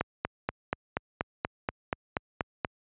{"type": "click train", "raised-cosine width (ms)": 0.5, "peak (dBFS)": -12, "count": 12, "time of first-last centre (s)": [0.01, 2.648], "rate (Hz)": 4.17, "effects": ["high-pass 60 Hz 12 dB/octave", "resampled to 8000 Hz"]}